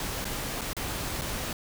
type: noise with dropouts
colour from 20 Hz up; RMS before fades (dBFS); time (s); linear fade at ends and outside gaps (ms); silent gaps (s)
pink; -33; 0-1.53; 2; 0.245-0.252 / 0.611-0.615 / 0.732-0.766 / 1.213-1.218
effects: none